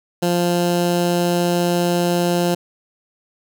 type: tone with notch filter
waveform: 15% pulse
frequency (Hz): 174.61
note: F3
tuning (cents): 0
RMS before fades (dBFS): -18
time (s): 0.22-2.55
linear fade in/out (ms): 10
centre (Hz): 1900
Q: 2
effects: none